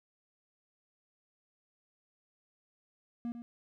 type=tone with echo; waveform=triangle; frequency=236.5 Hz; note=A#3; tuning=25 cents sharp; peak=-32 dBFS; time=3.25-3.32 s; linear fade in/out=0 ms; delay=100 ms; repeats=1; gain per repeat=-8 dB; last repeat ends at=3.42 s; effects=none

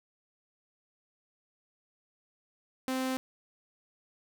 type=tone; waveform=sawtooth; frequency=260 Hz; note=C4; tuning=11 cents flat; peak=-26 dBFS; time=2.88-3.17 s; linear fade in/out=0 ms; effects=none

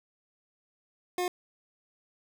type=tone; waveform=25% pulse; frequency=359 Hz; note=F4; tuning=48 cents sharp; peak=-24 dBFS; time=1.18-1.28 s; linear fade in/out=2 ms; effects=none

